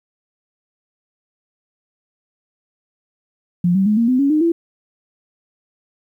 sine tone with pitch steps, 175.8 / 192.82 / 211.5 / 232 / 254.4 / 279.1 / 306.1 / 335.7 Hz, F3 / G3 / G#3 / A#3 / C4 / C#4 / D#4 / E4, +12 / -28 / +32 / -8 / -48 / +12 / -28 / +32 cents, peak -12 dBFS, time 3.64-4.52 s, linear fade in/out 5 ms, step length 110 ms, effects 9-bit

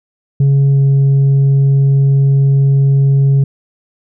sine tone with pitch glide, 138.59 to 137.71 Hz, C#3 to C#3, 0 to -11 cents, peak -4 dBFS, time 0.4-3.44 s, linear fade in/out 5 ms, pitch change -11 cents, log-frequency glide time 0.72-0.78 s, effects tanh soft clip ceiling -6 dBFS

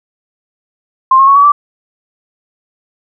sine tone with pitch steps, 1054 / 1080.5 / 1107.7 / 1135.5 / 1164.1 Hz, C6 / C#6 / C#6 / C#6 / D6, +12 / -45 / -2 / +41 / -16 cents, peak -3 dBFS, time 1.11-1.52 s, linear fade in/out 5 ms, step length 82 ms, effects none

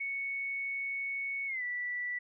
sine tone with pitch glide, 2217 to 1963.7 Hz, C#7 to B6, 0 to -10 cents, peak -33 dBFS, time 0-2.19 s, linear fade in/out 10 ms, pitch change -210 cents, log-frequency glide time 1.47-1.63 s, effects none

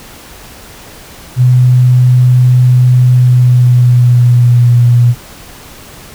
sine tone with pitch glide, 125.4 to 120.78 Hz, B2 to B2, +27 to -38 cents, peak -3 dBFS, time 1.36-5.15 s, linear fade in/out 50 ms, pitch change -65 cents, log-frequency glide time 3.1-4.71 s, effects pink hiss -33 dBFS RMS until 6.14 s

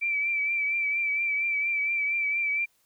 sine tone with vibrato, 2326 Hz, D7, 17 cents flat, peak -24 dBFS, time 0.01-2.66 s, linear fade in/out 20 ms, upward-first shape triangle, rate 4.3 Hz, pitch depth 45 cents each way, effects white hiss -68 dBFS RMS until 2.85 s

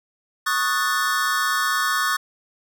square chord, D# half-diminished seventh, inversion third, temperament equal, 1108.7 / 1244.5 / 1480 / 1760 Hz, C#6 / D#6 / F#6 / A6, 0 / 0 / 0 / 0 cents, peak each -26 dBFS, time 0.46-2.17 s, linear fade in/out 10 ms, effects none

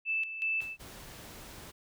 sine tone with tremolo, 2637 Hz, E7, in tune, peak -28 dBFS, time 0.05-0.77 s, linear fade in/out 50 ms, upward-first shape square, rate 2.7 Hz, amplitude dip 65%
pink noise with exponential decay, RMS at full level -47 dBFS, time 0.61-0.93 s, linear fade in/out 5 ms, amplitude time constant 69 ms
pink noise, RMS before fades -48 dBFS, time 0.79-1.72 s, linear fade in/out 20 ms
effects none

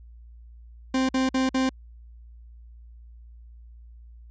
40% pulse tone bursts, 261.6 Hz, C4, in tune, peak -20 dBFS, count 4, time 0.94-1.693 s, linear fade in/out 5 ms, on 150 ms, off 51 ms, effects added 58 Hz sine -44 dBFS peak until 4.3 s + resampled to 16000 Hz

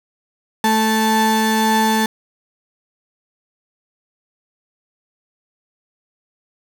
35% pulse tone pair together, 220 / 878.2 Hz, A3 / A5, 0 / -4 cents, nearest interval 2 octaves, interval 2396 cents, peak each -15 dBFS, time 0.64-2.06 s, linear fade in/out 2 ms, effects none

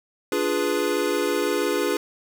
square chord, D diminished seventh, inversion none, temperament equal, 293.7 / 349.2 / 415.3 / 493.9 Hz, D4 / F4 / Ab4 / Cb5, 0 / 0 / 0 / 0 cents, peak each -29 / -28 / -26 / -28 dBFS, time 0.32-1.97 s, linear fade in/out 2 ms, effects none

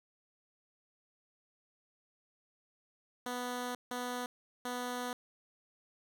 10% pulse tone bursts at uneven times, 246.9 Hz, B3, in tune, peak -28 dBFS, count 3, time 3.26-3.75 / 3.91-4.26 / 4.65-5.13 s, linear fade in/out 2 ms, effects none

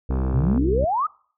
harmonic tone, 65.3 Hz, C2, 3 cents flat, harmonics 1 / 2 / 3 / 4 / 5 / 6 / 7, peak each -22 / -28 / -32 / -34 / -36 / -38 / -39 dBFS, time 0.09-0.85 s, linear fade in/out 5 ms
click train, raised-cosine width 1 ms, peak -19 dBFS, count 31, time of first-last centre 0.11-0.577 s, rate 64.3 Hz
sine exponential sweep, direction up, 110 to 1318.5 Hz, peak -19 dBFS, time 0.33-1.07 s, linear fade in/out 10 ms
effects noise-tail reverb RT60 0.5 s tail -25 dB re dry

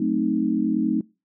sine chord, F# diminished seventh, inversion none, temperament equal, 185 / 220 / 261.6 / 311.1 Hz, F#3 / A3 / C4 / Eb4, 0 / 0 / 0 / 0 cents, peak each -29 / -24 / -25 / -24 dBFS, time 0-1.01 s, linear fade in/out 5 ms, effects noise-tail reverb RT60 0.3 s tail -25 dB re dry

